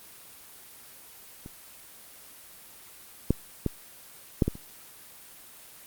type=clicks; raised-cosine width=3 ms; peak=-27 / -8 / -12 / -7 / -12 / -29 dBFS; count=6; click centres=1.461 / 3.306 / 3.663 / 4.422 / 4.48 / 4.554 s; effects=white hiss -49 dBFS RMS until 5.86 s + Opus 24 kbps